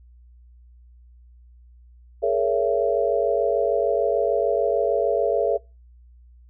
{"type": "chord", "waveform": "sine", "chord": "A# half-diminished seventh", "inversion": "third", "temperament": "just", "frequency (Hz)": [419.5, 466.2, 559.4, 671.3], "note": ["G#4", "A#4", "C#5", "E5"], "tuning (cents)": [17, 0, 16, 31], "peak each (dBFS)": -24, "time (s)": [2.22, 5.58], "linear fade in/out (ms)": 20, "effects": ["noise-tail reverb RT60 0.3 s tail -26 dB re dry", "added 60 Hz sine -47 dBFS peak until 6.49 s"]}